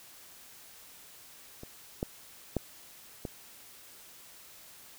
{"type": "clicks", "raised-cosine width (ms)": 2, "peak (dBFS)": [-30, -17, -15, -22], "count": 4, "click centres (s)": [1.634, 2.029, 2.567, 3.252], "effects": ["white hiss -53 dBFS RMS until 4.98 s"]}